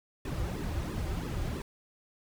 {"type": "noise with flanger", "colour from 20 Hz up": "brown", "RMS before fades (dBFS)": -34, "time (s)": [0.25, 1.62], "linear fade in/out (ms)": 2, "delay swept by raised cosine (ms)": [1.3, 4.6], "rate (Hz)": 3, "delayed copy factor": -1, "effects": []}